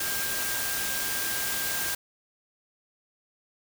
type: tone in noise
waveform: sine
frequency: 1597 Hz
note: G6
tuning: 32 cents sharp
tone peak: -35 dBFS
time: 0-1.95 s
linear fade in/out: 5 ms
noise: white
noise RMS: -30 dBFS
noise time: 0-1.95 s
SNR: -8 dB
effects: none